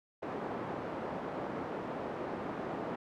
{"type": "band-pass noise", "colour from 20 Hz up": "pink", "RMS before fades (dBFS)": -39, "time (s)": [0.22, 2.96], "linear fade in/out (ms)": 10, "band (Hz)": [230, 990], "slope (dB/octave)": 12, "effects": []}